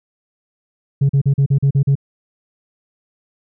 sine tone bursts, 138.59 Hz, C#3, in tune, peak -8 dBFS, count 8, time 1.01-1.954 s, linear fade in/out 10 ms, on 83 ms, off 40 ms, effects tanh soft clip ceiling -9 dBFS

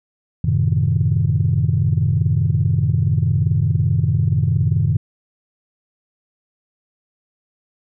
sine chord, F# diminished seventh, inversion none, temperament equal, 92.5 / 110 / 130.81 / 155.56 Hz, F#2 / A2 / C3 / Eb3, 0 / 0 / 0 / 0 cents, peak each -19 dBFS, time 0.44-4.97 s, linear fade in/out 5 ms, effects tanh soft clip ceiling -6 dBFS

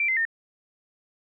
sine tone with pitch steps, 2349 / 2069 / 1821.8 Hz, D7 / C7 / A#6, 0 / -20 / -40 cents, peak -21 dBFS, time 0-0.252 s, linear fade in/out 2 ms, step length 84 ms, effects none

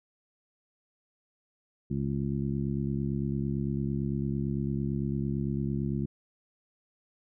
harmonic tone, 68.9 Hz, C#2, 10 cents flat, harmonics 1 / 2 / 3 / 4 / 5, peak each -38 / -31 / -32 / -39 / -38 dBFS, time 1.9-6.06 s, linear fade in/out 10 ms, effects none

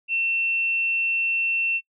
sine tone, 2700 Hz, E7, 41 cents sharp, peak -21 dBFS, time 0.08-1.81 s, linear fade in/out 50 ms, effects noise-tail reverb RT60 0.1 s tail -23 dB re dry

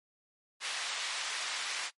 white band-pass noise, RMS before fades -37 dBFS, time 0.6-1.91 s, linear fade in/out 50 ms, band 960 to 4400 Hz, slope 12 dB/octave, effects noise-tail reverb RT60 0.1 s tail -20 dB re dry + MP3 48 kbps

